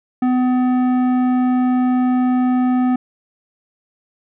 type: tone with tanh clipping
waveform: sine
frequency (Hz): 251.9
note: B3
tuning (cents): +34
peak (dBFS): -15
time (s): 0.22-2.96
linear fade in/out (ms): 5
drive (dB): 12
effects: none